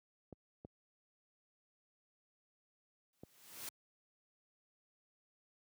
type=clicks; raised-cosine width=2 ms; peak=-36 dBFS; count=3; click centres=0.327 / 0.649 / 3.235 s
type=noise with exponential growth; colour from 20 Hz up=white; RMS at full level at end=-43 dBFS; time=3.13-3.69 s; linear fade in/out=2 ms; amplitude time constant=120 ms
effects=high-pass 80 Hz 12 dB/octave